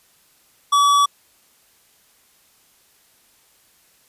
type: tone with hard clipping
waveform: sine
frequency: 1143 Hz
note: D6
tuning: 47 cents flat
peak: -14 dBFS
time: 0.72-1.06 s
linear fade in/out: 10 ms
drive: 14 dB
effects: white hiss -57 dBFS RMS until 4.08 s + resampled to 32000 Hz